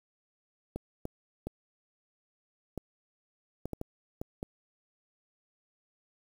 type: clicks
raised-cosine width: 2 ms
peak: -22 dBFS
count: 9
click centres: 0.76 / 1.054 / 1.47 / 2.777 / 3.656 / 3.733 / 3.814 / 4.215 / 4.429 s
effects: 8-bit